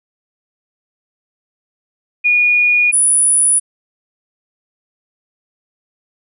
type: tone pair in turn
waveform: sine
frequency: 2446 / 9826 Hz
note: D#7 / D#9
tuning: -30 / -23 cents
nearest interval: 2 octaves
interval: 2407 cents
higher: second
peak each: -9 dBFS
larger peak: neither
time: 2.24-2.92 / 2.92-3.6 s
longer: neither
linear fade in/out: 20 ms
effects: none

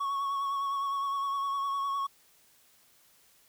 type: tone with vibrato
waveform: triangle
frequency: 1108.7 Hz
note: C#6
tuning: in tune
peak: -27 dBFS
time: 0-2.07 s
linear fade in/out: 10 ms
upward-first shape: sine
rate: 9.8 Hz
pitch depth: 25 cents each way
effects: white hiss -63 dBFS RMS until 3.48 s

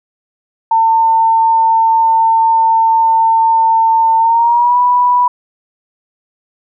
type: tone with pitch glide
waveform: sine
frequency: 901 to 982.5 Hz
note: A5 to B5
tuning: +41 to -9 cents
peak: -7 dBFS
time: 0.71-5.28 s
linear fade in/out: 5 ms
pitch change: +150 cents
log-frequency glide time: 4.19-4.78 s
effects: none

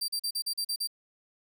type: tone bursts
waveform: sawtooth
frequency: 4699 Hz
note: D8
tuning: in tune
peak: -26 dBFS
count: 8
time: 0.01-0.874 s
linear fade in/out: 10 ms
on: 73 ms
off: 40 ms
effects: 11-bit

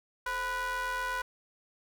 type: ring-modulated tone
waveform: square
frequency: 239.2 Hz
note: A#3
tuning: 45 cents sharp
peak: -29 dBFS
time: 0.26-1.22 s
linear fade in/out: 5 ms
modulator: 1240 Hz
effects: none

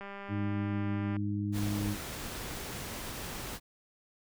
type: click train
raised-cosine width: 0.5 ms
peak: -29 dBFS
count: 231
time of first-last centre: 0.01-1.166 s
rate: 199 Hz
type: harmonic tone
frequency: 102.6 Hz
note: G#2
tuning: 21 cents flat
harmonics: 1 / 2 / 3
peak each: -33 / -35 / -36 dBFS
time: 0.28-1.97 s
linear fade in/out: 50 ms
type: noise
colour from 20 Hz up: pink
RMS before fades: -40 dBFS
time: 1.52-3.6 s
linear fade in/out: 50 ms
effects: none

